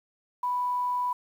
sine tone with quantisation, 987.8 Hz, B5, in tune, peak -25 dBFS, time 0.43-1.13 s, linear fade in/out 5 ms, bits 9, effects none

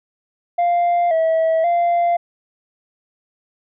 sine tone with pitch steps, 697 / 648 / 692 Hz, F5 / E5 / F5, -4 / -30 / -16 cents, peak -11 dBFS, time 0.58-2.17 s, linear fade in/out 10 ms, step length 530 ms, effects tanh soft clip ceiling -13 dBFS

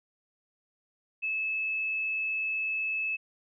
sine tone, 2604 Hz, E7, 22 cents flat, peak -28 dBFS, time 1.22-3.17 s, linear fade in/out 20 ms, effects none

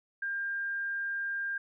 sine tone, 1600 Hz, G6, 35 cents sharp, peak -31 dBFS, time 0.22-1.58 s, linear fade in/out 5 ms, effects none

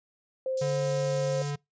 sine tone with pitch glide, 523.3 to 529.1 Hz, C5 to C5, 0 to +19 cents, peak -27 dBFS, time 0.46-1.42 s, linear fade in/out 2 ms, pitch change +19 cents, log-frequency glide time 0.66-0.78 s
pink high-pass noise, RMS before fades -41 dBFS, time 0.57-1.51 s, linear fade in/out 5 ms, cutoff 4800 Hz, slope 24 dB/octave
square tone, 144.4 Hz, D3, 29 cents flat, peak -30 dBFS, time 0.61-1.56 s, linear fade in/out 10 ms
effects noise-tail reverb RT60 0.2 s tail -26 dB re dry + resampled to 16000 Hz

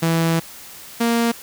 sawtooth tone pair in turn, 164.81 / 233.1 Hz, E3 / A#3, 0 / 0 cents, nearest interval tritone, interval 600 cents, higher second, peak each -12 dBFS, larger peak neither, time 0.02-0.4 / 1-1.32 s, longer first, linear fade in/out 10 ms, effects white hiss -39 dBFS RMS until 1.42 s

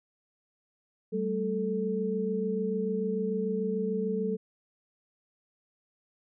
sine tone cluster, 192.4 / 219.2 / 439.3 Hz, G3 / A3 / A4, -32 / -6 / -3 cents, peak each -31 / -36 / -30 dBFS, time 1.12-4.37 s, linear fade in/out 20 ms, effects none

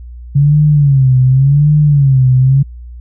sine tone with vibrato, 138.8 Hz, C#3, 3 cents sharp, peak -5 dBFS, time 0.35-2.63 s, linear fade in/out 10 ms, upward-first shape sine, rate 0.89 Hz, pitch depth 140 cents each way, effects added 60 Hz sine -27 dBFS peak until 3 s

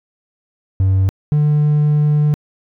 triangle tone pair in turn, 95.6 / 149.15 Hz, G2 / D3, -43 / +27 cents, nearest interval minor sixth, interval 770 cents, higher second, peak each -8 dBFS, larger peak neither, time 0.8-1.09 / 1.32-2.34 s, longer second, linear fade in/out 0 ms, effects tanh soft clip ceiling -4 dBFS

